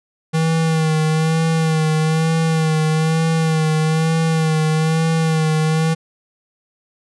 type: tone with vibrato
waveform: square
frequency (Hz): 159.4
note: D#3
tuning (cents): +42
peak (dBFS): -15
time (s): 0.33-5.95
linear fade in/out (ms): 20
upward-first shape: sine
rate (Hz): 1.1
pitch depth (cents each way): 34
effects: resampled to 24000 Hz